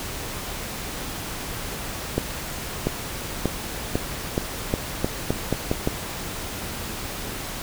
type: accelerating click train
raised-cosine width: 2 ms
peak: -7 dBFS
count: 11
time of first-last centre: 2.18-5.874 s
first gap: 690 ms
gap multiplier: 0.85
effects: pink hiss -32 dBFS RMS until 7.62 s